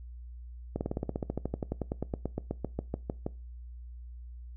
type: slowing click train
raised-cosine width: 2 ms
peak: -18 dBFS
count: 27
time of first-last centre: 0.76-3.265 s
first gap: 49 ms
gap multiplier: 1.05
effects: noise-tail reverb RT60 0.3 s tail -21 dB re dry + added 60 Hz sine -42 dBFS peak until 4.56 s